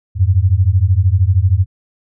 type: beating tone pair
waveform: sine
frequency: 87.31 / 100.31 Hz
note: F2 / G2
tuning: 0 / +40 cents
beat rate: 13 Hz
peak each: -12 dBFS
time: 0.15-1.66 s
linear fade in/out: 50 ms
effects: none